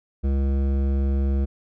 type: tone with hard clipping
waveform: sine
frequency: 68.3 Hz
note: C#2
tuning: 25 cents flat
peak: -21 dBFS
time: 0.23-1.46 s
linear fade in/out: 20 ms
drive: 13 dB
effects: none